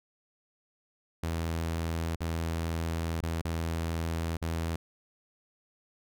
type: tone with dropouts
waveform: sawtooth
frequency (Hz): 82.41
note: E2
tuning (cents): 0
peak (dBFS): -26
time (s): 1.23-4.76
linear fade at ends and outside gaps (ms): 5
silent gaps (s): 2.158-2.205 / 3.208-3.227 / 3.415-3.45 / 4.37-4.416
effects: none